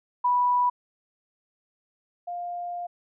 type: tone pair in turn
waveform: sine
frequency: 983 / 702.7 Hz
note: B5 / F5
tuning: -8 / +10 cents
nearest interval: tritone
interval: 582 cents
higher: first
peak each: -19 / -30 dBFS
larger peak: first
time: 0.24-0.7 / 2.27-2.87 s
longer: second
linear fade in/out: 10 ms
effects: none